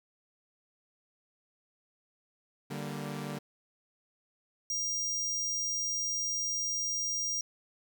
sawtooth chord, G minor, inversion second, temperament equal with one note detuned, 146.83 / 194.42 / 233.1 Hz, D3 / G3 / Bb3, 0 / -14 / 0 cents, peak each -35 / -37 / -38 dBFS, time 2.7-3.39 s, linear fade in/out 10 ms
square tone, 5700 Hz, F8, 34 cents sharp, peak -31 dBFS, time 4.7-7.41 s, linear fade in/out 2 ms
effects none

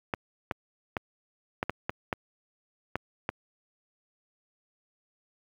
clicks, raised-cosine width 0.5 ms, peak -13 dBFS, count 9, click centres 0.138 / 0.512 / 0.968 / 1.629 / 1.696 / 1.895 / 2.128 / 2.956 / 3.291 s, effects high-pass 60 Hz 12 dB/octave + 9-bit

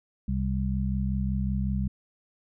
harmonic tone, 65.41 Hz, C2, in tune, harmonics 1 / 2 / 3, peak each -28 / -31 / -29 dBFS, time 0.28-1.88 s, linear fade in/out 5 ms, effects none

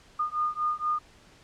sine beating tone pair, 1219 / 1223.2 Hz, D#6 / D#6, -36 / -30 cents, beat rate 4.2 Hz, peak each -29 dBFS, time 0.19-0.99 s, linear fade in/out 10 ms, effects pink hiss -56 dBFS RMS until 1.43 s + low-pass 7000 Hz 12 dB/octave

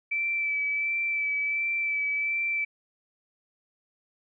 sine tone with vibrato, 2318 Hz, D7, 23 cents flat, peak -25 dBFS, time 0.11-2.65 s, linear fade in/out 10 ms, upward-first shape sine, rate 1.4 Hz, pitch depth 21 cents each way, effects none

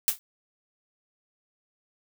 blue noise with exponential decay, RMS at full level -18 dBFS, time 0.08-0.19 s, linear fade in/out 0 ms, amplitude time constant 23 ms, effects none

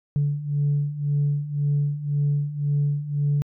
sine beating tone pair, 143.4 / 145.3 Hz, D3 / D3, -41 / -18 cents, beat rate 1.9 Hz, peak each -25 / -21 dBFS, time 0.16-3.42 s, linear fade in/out 0 ms, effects tanh soft clip ceiling -15 dBFS

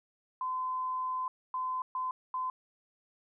sine tone bursts at uneven times, 1024 Hz, C6, 38 cents flat, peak -31 dBFS, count 4, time 0.41-1.28 / 1.54-1.82 / 1.95-2.11 / 2.34-2.5 s, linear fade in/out 2 ms, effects none

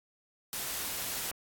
white noise, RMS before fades -36 dBFS, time 0.53-1.31 s, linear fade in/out 0 ms
click, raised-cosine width 0.5 ms, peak -27 dBFS, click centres 1.314 s
effects AAC 64 kbps

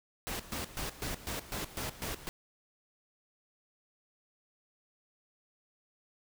pink noise with tremolo, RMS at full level -37 dBFS, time 0.27-2.29 s, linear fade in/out 0 ms, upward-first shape square, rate 4 Hz, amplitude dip 80%, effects none

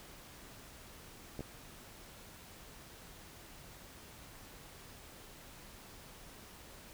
clicks, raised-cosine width 2 ms, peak -28 dBFS, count 2, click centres 1.393 / 1.407 s, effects pink hiss -54 dBFS RMS until 6.93 s

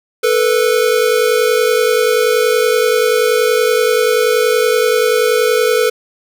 square tone pair together, 440 / 490.5 Hz, A4 / B4, 0 / -12 cents, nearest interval major second, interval 188 cents, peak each -14 dBFS, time 0.23-5.9 s, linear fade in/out 10 ms, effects none

